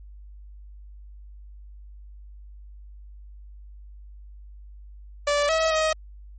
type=tone with pitch steps; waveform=sawtooth; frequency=581 / 643 / 630 Hz; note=D5 / E5 / D#5; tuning=-19 / -43 / +21 cents; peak=-16 dBFS; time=5.27-5.93 s; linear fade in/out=5 ms; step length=220 ms; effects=added 50 Hz sine -41 dBFS peak until 6.38 s + MP3 32 kbps